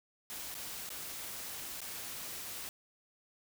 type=noise with dropouts; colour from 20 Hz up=white; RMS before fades=-43 dBFS; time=0.3-2.69 s; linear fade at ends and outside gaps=0 ms; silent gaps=0.543-0.551 / 0.891-0.903 / 1.805-1.816 s; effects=none